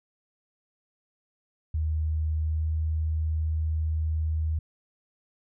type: tone with pitch glide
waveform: sine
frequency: 78.1 to 78.78 Hz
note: D#2 to D#2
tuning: +7 to +22 cents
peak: -24 dBFS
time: 1.74-4.59 s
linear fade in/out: 5 ms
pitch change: +15 cents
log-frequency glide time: 2.42-2.65 s
effects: none